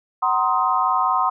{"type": "chord", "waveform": "sine", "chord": "C half-diminished seventh", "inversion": "second", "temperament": "just", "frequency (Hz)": [753.5, 941.9, 1046.5, 1255.8], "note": ["Gb5", "Bb5", "C6", "Eb6"], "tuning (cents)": [31, 18, 0, 16], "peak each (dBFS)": [-23, -24, -20, -22], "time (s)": [0.22, 1.3], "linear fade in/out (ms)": 10, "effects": []}